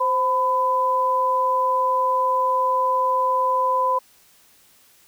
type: tone pair together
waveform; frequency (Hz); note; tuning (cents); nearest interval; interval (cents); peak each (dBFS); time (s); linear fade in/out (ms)
sine; 521 / 1003.6; C5 / B5; -7 / +28; major seventh; 1135; -24 / -18; 0-3.99; 10
effects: white hiss -55 dBFS RMS until 5.07 s